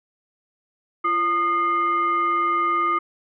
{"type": "tone with frequency modulation", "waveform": "sine", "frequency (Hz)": 1225, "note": "D#6", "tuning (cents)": -27, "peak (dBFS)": -18, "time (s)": [1.04, 2.99], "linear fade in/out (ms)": 10, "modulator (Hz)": 882, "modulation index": 0.55, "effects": []}